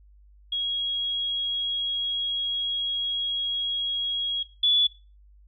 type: tone pair in turn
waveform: sine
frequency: 3302 / 3433 Hz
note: G#7 / A7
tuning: -11 / -43 cents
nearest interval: minor second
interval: 68 cents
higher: second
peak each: -24 / -18 dBFS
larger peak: second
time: 0.52-4.43 / 4.63-4.87 s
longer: first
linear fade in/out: 5 ms
effects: noise-tail reverb RT60 0.3 s tail -17 dB re dry + added 50 Hz sine -51 dBFS peak until 5.47 s